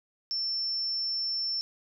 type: tone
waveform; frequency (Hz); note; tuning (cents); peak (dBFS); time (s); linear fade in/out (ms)
sine; 5380; E8; +34; -28; 0.31-1.61; 0
effects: none